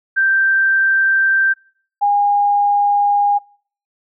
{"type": "tone pair in turn", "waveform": "sine", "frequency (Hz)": [1568, 815.4], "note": ["G6", "G#5"], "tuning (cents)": [0, -32], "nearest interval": "major seventh", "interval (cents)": 1132, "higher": "first", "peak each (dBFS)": -11, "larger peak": "neither", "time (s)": [[0.16, 1.54], [2.01, 3.39]], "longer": "neither", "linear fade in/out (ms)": 20, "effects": ["noise-tail reverb RT60 0.5 s tail -25 dB re dry"]}